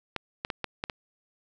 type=clicks; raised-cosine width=0.3 ms; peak=-14 dBFS; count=6; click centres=0.163 / 0.449 / 0.502 / 0.643 / 0.839 / 0.898 s; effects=none